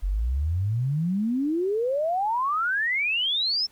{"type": "exponential sweep", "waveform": "sine", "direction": "up", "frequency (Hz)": [43.52, 5420], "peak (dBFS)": -22, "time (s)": [0.02, 3.67], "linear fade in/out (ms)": 20, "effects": ["pink hiss -59 dBFS RMS until 3.71 s"]}